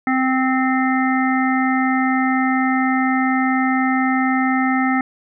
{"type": "harmonic tone", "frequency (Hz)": 260.6, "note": "C4", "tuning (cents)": -7, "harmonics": [1, 3, 5, 7, 8], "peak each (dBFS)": [-17, -22, -24, -25, -26], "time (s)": [0.07, 5.01], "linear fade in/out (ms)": 2, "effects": []}